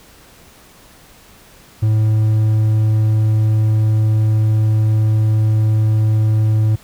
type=tone; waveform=triangle; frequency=108.6 Hz; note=A2; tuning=22 cents flat; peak=-9 dBFS; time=1.82-6.76 s; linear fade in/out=10 ms; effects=pink hiss -45 dBFS RMS until 6.83 s